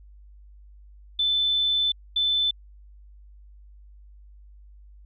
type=tone bursts at uneven times; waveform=sine; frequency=3520 Hz; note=A7; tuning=in tune; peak=-20 dBFS; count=2; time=1.19-1.92 / 2.16-2.51 s; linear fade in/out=5 ms; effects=added 50 Hz sine -46 dBFS peak until 5.05 s